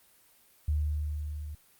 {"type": "tone with level ramp", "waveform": "sine", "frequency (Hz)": 75, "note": "D2", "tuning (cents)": 37, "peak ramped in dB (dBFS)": [-24, -37], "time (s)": [0.68, 1.55], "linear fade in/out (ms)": 5, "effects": ["white hiss -62 dBFS RMS until 1.79 s", "Opus 32 kbps"]}